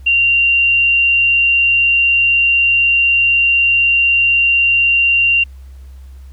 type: tone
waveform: sine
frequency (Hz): 2768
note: F7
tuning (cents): -16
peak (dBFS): -9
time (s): 0.06-5.44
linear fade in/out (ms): 10
effects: added 66 Hz sine -32 dBFS peak until 6.32 s + pink hiss -54 dBFS RMS until 6.32 s